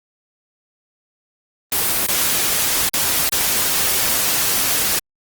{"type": "noise with dropouts", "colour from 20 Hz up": "white", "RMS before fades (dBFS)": -18, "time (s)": [1.72, 4.99], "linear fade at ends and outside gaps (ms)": 2, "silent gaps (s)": [[2.066, 2.085], [2.89, 2.938], [3.291, 3.321]], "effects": ["Opus 24 kbps"]}